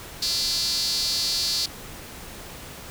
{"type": "tone with high-pass filter", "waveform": "sawtooth", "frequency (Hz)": 340, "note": "F4", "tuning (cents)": -46, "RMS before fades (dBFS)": -25, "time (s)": [0.22, 1.66], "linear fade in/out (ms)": 5, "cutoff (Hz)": 4500, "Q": 6.4, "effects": ["pink hiss -40 dBFS RMS until 2.9 s"]}